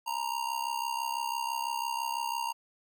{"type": "tone with amplitude modulation", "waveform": "square", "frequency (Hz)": 932, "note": "A#5", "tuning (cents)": -1, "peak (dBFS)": -28, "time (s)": [0.06, 2.53], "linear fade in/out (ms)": 20, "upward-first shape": "sine", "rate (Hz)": 66, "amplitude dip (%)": 80, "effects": []}